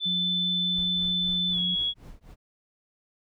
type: tone with pitch glide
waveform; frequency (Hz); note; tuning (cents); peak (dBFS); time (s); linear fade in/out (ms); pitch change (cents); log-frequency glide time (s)
sine; 3520 to 3344; A7 to G#7; 0 to +11; -24; 0-1.94; 50; -89; 1.51-1.59
type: tone with vibrato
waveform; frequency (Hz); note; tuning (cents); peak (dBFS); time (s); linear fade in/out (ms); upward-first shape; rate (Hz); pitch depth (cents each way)
sine; 178.8; F3; +41; -31; 0.05-1.76; 20; sine; 5; 9
type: noise with tremolo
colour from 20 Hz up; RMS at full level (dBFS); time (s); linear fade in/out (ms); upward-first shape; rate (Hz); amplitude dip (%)
brown; -42; 0.73-2.36; 50; triangle; 3.9; 100
effects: none